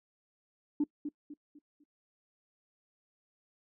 sine tone with echo, 293.7 Hz, D4, in tune, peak -24 dBFS, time 0.8-0.84 s, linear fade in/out 5 ms, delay 250 ms, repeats 4, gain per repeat -9 dB, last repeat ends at 1.84 s, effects noise-tail reverb RT60 0.1 s tail -24 dB re dry + tanh soft clip ceiling -22 dBFS

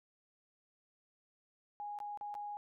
sine tone with dropouts, 826 Hz, G#5, 10 cents flat, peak -40 dBFS, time 1.8-2.57 s, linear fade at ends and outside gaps 0 ms, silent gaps 1.988-2.002 / 2.174-2.211 / 2.342-2.351 s, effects none

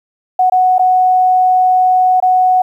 sine tone with dropouts, 739 Hz, F#5, 2 cents flat, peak -7 dBFS, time 0.39-2.62 s, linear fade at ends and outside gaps 5 ms, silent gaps 0.499-0.52 / 0.783-0.793 / 2.202-2.224 s, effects 8-bit

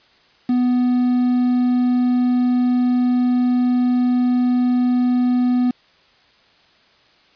triangle tone with quantisation, 247.9 Hz, B3, 7 cents sharp, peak -12 dBFS, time 0.49-5.71 s, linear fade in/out 5 ms, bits 6, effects white hiss -54 dBFS RMS until 7.35 s + resampled to 11025 Hz

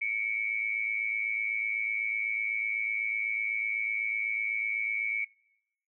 sine tone pair together, 2200 / 2308 Hz, C#7 / D7, -14 / -31 cents, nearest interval minor second, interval 83 cents, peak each -31 / -31 dBFS, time 0.01-5.25 s, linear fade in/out 10 ms, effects noise-tail reverb RT60 0.9 s tail -25 dB re dry

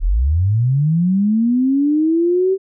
sine linear sweep, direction up, 33.38 to 389 Hz, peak -12 dBFS, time 0-2.58 s, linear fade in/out 50 ms, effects none

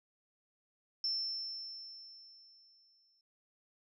sine tone with exponential decay, 5350 Hz, E8, 25 cents sharp, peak -31 dBFS, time 1.04-3.21 s, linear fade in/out 2 ms, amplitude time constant 470 ms, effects none

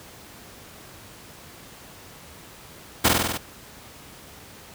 pink noise with echo, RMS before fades -17 dBFS, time 3.04-3.09 s, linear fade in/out 10 ms, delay 48 ms, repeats 6, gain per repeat -2 dB, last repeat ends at 3.378 s, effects pink hiss -45 dBFS RMS until 4.74 s + high-pass 60 Hz 12 dB/octave

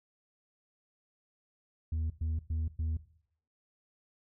sine tone bursts, 79.7 Hz, D#2, 42 cents sharp, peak -27 dBFS, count 4, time 1.92-2.97 s, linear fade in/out 5 ms, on 180 ms, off 110 ms, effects noise-tail reverb RT60 0.6 s tail -17 dB re dry + tanh soft clip ceiling -29 dBFS

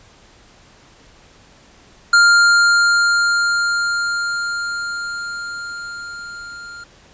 square tone with level ramp, 1400 Hz, F6, 4 cents sharp, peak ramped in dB -8 to -33 dBFS, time 2.13-6.84 s, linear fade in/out 5 ms, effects pink hiss -48 dBFS RMS until 7.13 s + resampled to 16000 Hz

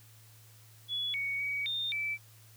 sine tone with pitch steps, 3397 / 2233 / 2262 / 3637 / 2318 Hz, G#7 / C#7 / C#7 / A#7 / D7, +38 / +12 / +34 / -43 / -23 cents, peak -31 dBFS, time 0.88-2.18 s, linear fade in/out 50 ms, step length 260 ms, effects added 110 Hz sine -56 dBFS peak until 2.56 s + white hiss -60 dBFS RMS until 2.56 s

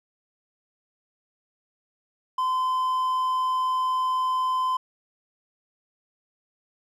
triangle tone, 1026 Hz, C6, 34 cents flat, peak -20 dBFS, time 2.38-4.77 s, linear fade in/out 5 ms, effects none

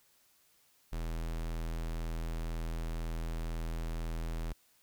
square tone, 41 Hz, E1, 9 cents flat, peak -35 dBFS, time 0.92-4.53 s, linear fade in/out 10 ms, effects white hiss -68 dBFS RMS until 4.82 s

